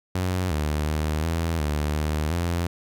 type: tone with pitch steps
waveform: sawtooth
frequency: 91.7 / 75.4 / 76.9 / 82.7 / 74.8 / 76.4 / 85.8 Hz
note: F#2 / D2 / D#2 / E2 / D2 / D#2 / F2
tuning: -15 / +46 / -20 / +6 / +32 / -31 / -30 cents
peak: -19 dBFS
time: 0.15-2.67 s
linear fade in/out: 5 ms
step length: 360 ms
effects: none